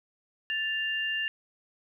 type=tone pair together; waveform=sine; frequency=1760 / 2794 Hz; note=A6 / F7; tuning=0 / 0 cents; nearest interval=minor sixth; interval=800 cents; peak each=-31 / -30 dBFS; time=0.5-1.28 s; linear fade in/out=0 ms; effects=none